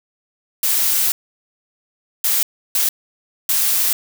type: noise bursts at uneven times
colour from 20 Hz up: blue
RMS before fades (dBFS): -17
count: 4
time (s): 0.63-1.12 / 2.24-2.43 / 2.75-2.89 / 3.49-3.93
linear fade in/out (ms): 2
effects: none